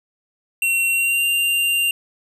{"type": "tone with pitch glide", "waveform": "square", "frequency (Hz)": [2730, 2784], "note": ["F7", "F7"], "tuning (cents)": [-40, -6], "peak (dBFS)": -17, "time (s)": [0.62, 1.91], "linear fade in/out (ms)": 2, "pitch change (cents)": 34, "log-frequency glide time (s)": [0.89, 1.26], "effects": []}